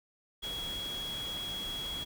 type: tone in noise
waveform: sine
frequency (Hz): 3326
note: G#7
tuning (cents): +2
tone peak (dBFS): -36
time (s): 0.42-2.05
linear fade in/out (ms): 20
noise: pink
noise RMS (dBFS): -44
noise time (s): 0.42-2.05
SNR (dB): +5
effects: none